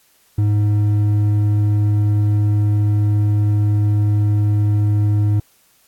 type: tone with hard clipping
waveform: sine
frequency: 104.2 Hz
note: G#2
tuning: 6 cents sharp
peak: -14 dBFS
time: 0.38-5.4 s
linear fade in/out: 5 ms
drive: 5 dB
effects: white hiss -56 dBFS RMS until 5.87 s + AAC 64 kbps